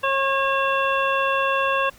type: harmonic tone with a mistuned harmonic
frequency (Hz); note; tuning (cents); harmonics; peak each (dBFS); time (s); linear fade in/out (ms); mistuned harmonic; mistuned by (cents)
543; C#5; -36; 1 / 2 / 3 / 5 / 6; -24 / -22 / -26 / -26 / -35; 0.03-1.9; 10; 6; +97
effects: pink hiss -50 dBFS RMS until 1.98 s